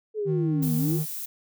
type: linear two-way sweep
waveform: sine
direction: down then up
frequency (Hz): 440 to 227.8 to 371.5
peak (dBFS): -25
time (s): 0.14-1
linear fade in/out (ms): 50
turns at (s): 0.75
type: tone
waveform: triangle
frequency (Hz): 155.56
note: D#3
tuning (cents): 0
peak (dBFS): -22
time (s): 0.25-1.06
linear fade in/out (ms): 50
type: noise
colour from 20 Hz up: violet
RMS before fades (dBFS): -34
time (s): 0.62-1.26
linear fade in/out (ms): 10
effects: none